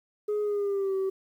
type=tone with pitch glide; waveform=sine; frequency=418.7 to 383.9 Hz; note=G#4 to G4; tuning=+14 to -36 cents; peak=-23 dBFS; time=0.28-1.1 s; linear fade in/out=10 ms; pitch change=-150 cents; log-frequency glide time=0.42-0.95 s; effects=tanh soft clip ceiling -24 dBFS + 10-bit